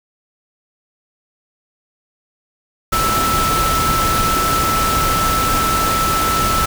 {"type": "tone in noise", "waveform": "sine", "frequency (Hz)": 1318.5, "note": "E6", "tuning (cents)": 0, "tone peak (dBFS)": -16, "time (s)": [2.92, 6.66], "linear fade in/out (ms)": 10, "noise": "pink", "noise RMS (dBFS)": -19, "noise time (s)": [2.92, 6.66], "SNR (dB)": 0, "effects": []}